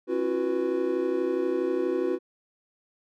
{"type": "tone cluster", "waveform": "triangle", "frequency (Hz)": [271.3, 335.8, 368.1, 492.4], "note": ["C#4", "E4", "F#4", "B4"], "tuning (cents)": [-37, 32, -9, -5], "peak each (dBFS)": [-31, -28, -25, -29], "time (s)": [0.07, 2.19], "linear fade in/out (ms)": 50, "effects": []}